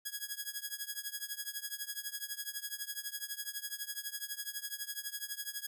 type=tone with tremolo; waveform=5% pulse; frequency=1661.2 Hz; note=G#6; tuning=in tune; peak=-24 dBFS; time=0.05-5.67 s; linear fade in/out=10 ms; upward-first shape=triangle; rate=12 Hz; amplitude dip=95%; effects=none